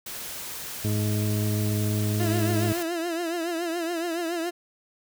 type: noise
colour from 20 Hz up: white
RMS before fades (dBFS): -36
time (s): 0.06-2.83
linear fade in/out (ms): 5
type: harmonic tone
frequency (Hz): 105.4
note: G#2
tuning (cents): +26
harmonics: 1 / 2 / 3 / 4 / 6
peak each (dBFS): -24 / -30 / -34 / -36 / -40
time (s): 0.84-2.73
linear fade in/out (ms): 10
type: tone with vibrato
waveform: 30% pulse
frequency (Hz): 338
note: E4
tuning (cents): +43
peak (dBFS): -24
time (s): 2.19-4.51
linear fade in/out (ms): 20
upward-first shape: triangle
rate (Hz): 7.1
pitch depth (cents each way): 95
effects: none